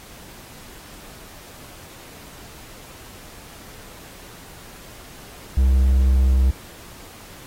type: tone with pitch glide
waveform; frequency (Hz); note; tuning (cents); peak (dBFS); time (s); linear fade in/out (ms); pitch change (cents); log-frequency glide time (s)
triangle; 65.41 to 65; C2 to C2; 0 to -11; -11; 5.57-6.51; 5; -11; 5.96-6.33
effects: pink hiss -43 dBFS RMS until 7.46 s + AAC 48 kbps